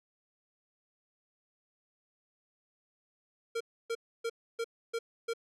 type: tone bursts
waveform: square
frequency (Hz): 460.9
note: A#4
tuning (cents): -20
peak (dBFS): -32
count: 6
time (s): 3.55-5.336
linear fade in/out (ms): 10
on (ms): 56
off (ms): 290
effects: low-pass 9000 Hz 12 dB/octave